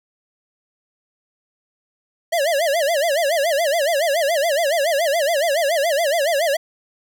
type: tone with vibrato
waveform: square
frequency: 615 Hz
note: D#5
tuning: 20 cents flat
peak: -17 dBFS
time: 2.32-6.57 s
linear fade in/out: 10 ms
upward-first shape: sine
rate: 7.1 Hz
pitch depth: 210 cents each way
effects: none